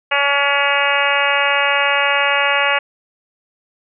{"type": "harmonic tone", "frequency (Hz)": 282.7, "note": "C#4", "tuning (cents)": 34, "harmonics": [2, 3, 4, 5, 6, 7, 8, 9, 10], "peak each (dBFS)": [-22, -22, -22, -22, -22, -22, -22, -22, -22], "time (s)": [0.11, 2.79], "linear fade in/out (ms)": 10, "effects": []}